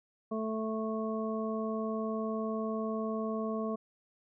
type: harmonic tone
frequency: 220 Hz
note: A3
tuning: in tune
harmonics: 1 / 2 / 3 / 5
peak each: -34 / -37 / -39 / -41 dBFS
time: 0.31-3.76 s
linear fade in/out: 10 ms
effects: none